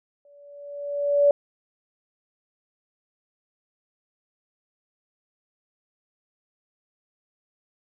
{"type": "tone with exponential growth", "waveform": "sine", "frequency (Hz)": 574, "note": "D5", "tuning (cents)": -40, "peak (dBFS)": -12, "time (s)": [0.25, 1.31], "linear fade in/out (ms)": 2, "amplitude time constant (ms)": 230, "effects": []}